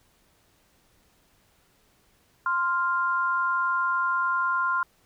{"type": "tone pair together", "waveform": "sine", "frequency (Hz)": [1046.5, 1396.9], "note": ["C6", "F6"], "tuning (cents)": [0, 0], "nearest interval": "perfect fourth", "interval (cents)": 500, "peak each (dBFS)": -25, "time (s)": [2.46, 4.83], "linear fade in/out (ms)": 2, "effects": ["pink hiss -64 dBFS RMS until 5.05 s"]}